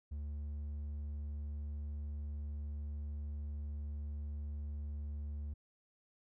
sine tone with hard clipping, 73.4 Hz, D2, in tune, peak -40 dBFS, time 0.11-5.54 s, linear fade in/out 10 ms, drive 3 dB, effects none

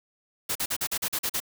white noise bursts, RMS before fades -28 dBFS, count 9, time 0.49-1.402 s, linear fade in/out 10 ms, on 64 ms, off 42 ms, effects none

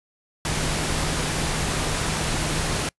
sine tone in noise, 154.4 Hz, D#3, 13 cents flat, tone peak -31 dBFS, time 0.45-2.89 s, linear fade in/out 2 ms, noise pink, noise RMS -25 dBFS, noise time 0.45-2.89 s, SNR -9 dB, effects noise-tail reverb RT60 0.1 s tail -26 dB re dry + resampled to 24000 Hz

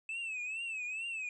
triangle tone with vibrato, 2602 Hz, E7, 23 cents flat, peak -35 dBFS, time 0.09-1.29 s, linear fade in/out 2 ms, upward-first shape triangle, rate 2.3 Hz, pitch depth 130 cents each way, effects resampled to 22050 Hz

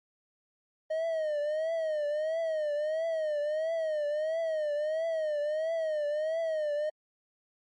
triangle tone with vibrato, 622 Hz, D#5, 1 cent flat, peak -26 dBFS, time 0.9-6.9 s, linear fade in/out 10 ms, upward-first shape triangle, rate 1.5 Hz, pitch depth 120 cents each way, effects MP3 48 kbps

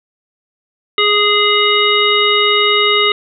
harmonic tone, 415.3 Hz, G#4, in tune, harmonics 1 / 3 / 5 / 7 / 9, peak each -16 / -16 / -16 / -16 / -16 dBFS, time 0.98-3.12 s, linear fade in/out 2 ms, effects none

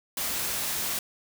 white noise, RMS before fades -30 dBFS, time 0.17-0.99 s, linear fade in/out 2 ms, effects none

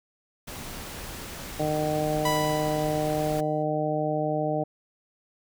pink noise, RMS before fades -38 dBFS, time 0.47-3.41 s, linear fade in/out 10 ms
harmonic tone, 152.7 Hz, D#3, 32 cents flat, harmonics 1 / 2 / 3 / 4 / 5, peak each -31 / -31 / -32 / -28 / -31 dBFS, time 1.59-4.64 s, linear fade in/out 10 ms
sawtooth tone with exponential decay, 987.8 Hz, B5, in tune, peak -20 dBFS, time 2.25-3.63 s, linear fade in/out 5 ms, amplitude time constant 300 ms
effects none

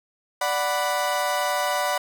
30% pulse chord, B minor, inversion first, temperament equal, 587.3 / 740 / 987.8 Hz, D5 / F#5 / B5, 0 / 0 / 0 cents, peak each -24 dBFS, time 0.41-1.98 s, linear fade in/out 5 ms, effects none

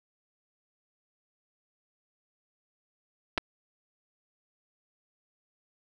clicks, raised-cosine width 0.3 ms, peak -12 dBFS, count 2, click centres 3.377 / 3.38 s, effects none

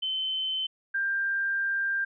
sine tone pair in turn, 3067 / 1589.4 Hz, G7 / G6, -38 / +23 cents, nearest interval major seventh, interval 1139 cents, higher first, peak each -27 / -25 dBFS, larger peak second, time 0.02-0.67 / 0.94-2.05 s, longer second, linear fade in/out 10 ms, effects none

